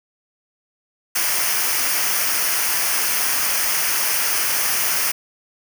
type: noise with comb filter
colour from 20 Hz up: white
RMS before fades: -20 dBFS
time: 1.15-5.12 s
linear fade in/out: 10 ms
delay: 0.26 ms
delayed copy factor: -0.65
effects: none